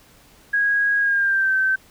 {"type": "tone with pitch glide", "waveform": "sine", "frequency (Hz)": [1647, 1545.6], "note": ["G#6", "G6"], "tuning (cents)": [-15, -25], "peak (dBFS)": -16, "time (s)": [0.53, 1.76], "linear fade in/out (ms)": 10, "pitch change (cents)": -110, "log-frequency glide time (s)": [0.99, 1.54], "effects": ["pink hiss -52 dBFS RMS until 1.9 s"]}